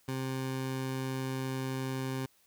20% pulse tone, 131.8 Hz, C3, 13 cents sharp, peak -28 dBFS, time 0.08-2.26 s, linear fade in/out 5 ms, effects white hiss -67 dBFS RMS until 2.46 s

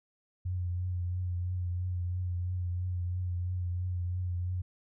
sine tone with vibrato, 89.7 Hz, F2, 47 cents sharp, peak -30 dBFS, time 0.45-4.62 s, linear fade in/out 10 ms, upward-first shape triangle, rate 3 Hz, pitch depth 37 cents each way, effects none

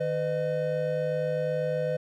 triangle tone cluster, 154.2 / 505 / 613 Hz, D#3 / B4 / D#5, -15 / +39 / -26 cents, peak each -31 / -26 / -29 dBFS, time 0-1.97 s, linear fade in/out 10 ms, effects none

